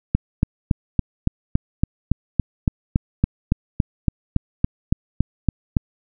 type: click train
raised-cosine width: 5 ms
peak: -3 dBFS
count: 21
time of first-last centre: 0.15-5.768 s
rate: 3.56 Hz
effects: none